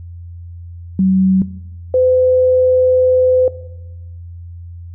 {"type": "tone pair in turn", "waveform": "sine", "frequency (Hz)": [189, 509.5], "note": ["F#3", "C5"], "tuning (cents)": [37, -46], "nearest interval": "octave + perfect fourth", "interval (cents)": 1717, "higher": "second", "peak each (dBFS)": -9, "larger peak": "neither", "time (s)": [[0.99, 1.42], [1.94, 3.48]], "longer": "second", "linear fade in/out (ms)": 2, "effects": ["noise-tail reverb RT60 1.0 s tail -17 dB re dry", "added 86 Hz sine -29 dBFS peak until 4.94 s"]}